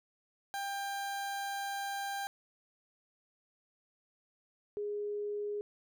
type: tone pair in turn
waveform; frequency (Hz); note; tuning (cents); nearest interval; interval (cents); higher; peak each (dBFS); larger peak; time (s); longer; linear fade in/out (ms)
30% pulse / sine; 795 / 413.7; G5 / G#4; +24 / -7; major seventh; 1131; first; -33 / -34; first; 0.54-2.27 / 4.77-5.61; first; 0
effects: none

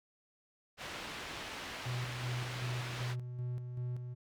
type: low-pass noise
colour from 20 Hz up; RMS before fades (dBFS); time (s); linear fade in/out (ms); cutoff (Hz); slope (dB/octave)
white; -44; 0.77-3.16; 50; 3000; 12
type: tone with tremolo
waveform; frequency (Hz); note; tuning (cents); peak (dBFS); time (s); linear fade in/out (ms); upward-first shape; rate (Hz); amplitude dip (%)
triangle; 123.47; B2; 0; -33; 1.85-4.15; 20; square; 2.6; 45
effects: none

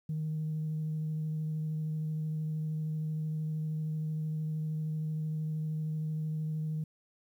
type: tone with vibrato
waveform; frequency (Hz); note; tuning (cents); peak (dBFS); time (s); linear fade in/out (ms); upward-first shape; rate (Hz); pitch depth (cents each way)
sine; 155.56; D#3; 0; -30; 0.09-6.84; 5; triangle; 13; 14
effects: tanh soft clip ceiling -28 dBFS + 11-bit

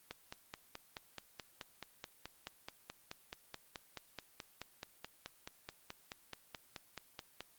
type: click train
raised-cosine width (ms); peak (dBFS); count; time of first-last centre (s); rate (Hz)
0.2; -26; 35; 0.11-7.406; 4.66
effects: white hiss -66 dBFS RMS until 7.58 s + Opus 24 kbps

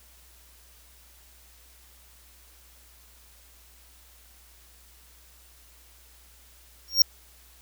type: tone with exponential growth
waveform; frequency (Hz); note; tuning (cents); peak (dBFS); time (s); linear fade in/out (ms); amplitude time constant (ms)
square; 5570; F8; -5; -11; 6.88-7.02; 1; 30
effects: added 60 Hz sine -56 dBFS peak until 7.61 s + white hiss -56 dBFS RMS until 7.61 s

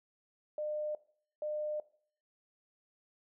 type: tone bursts at uneven times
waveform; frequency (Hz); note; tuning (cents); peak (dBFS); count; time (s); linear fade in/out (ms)
sine; 604; D5; +48; -34; 2; 0.58-0.95 / 1.42-1.8; 2
effects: noise-tail reverb RT60 0.5 s tail -18 dB re dry

